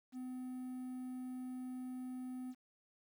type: tone with quantisation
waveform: triangle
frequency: 254.1 Hz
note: B3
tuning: 49 cents sharp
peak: -40 dBFS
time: 0.12-2.55 s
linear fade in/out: 50 ms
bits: 11
effects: none